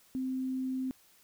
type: tone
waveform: sine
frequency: 260 Hz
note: C4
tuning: 11 cents flat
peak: -31 dBFS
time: 0.15-0.91 s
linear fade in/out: 0 ms
effects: white hiss -63 dBFS RMS until 1.23 s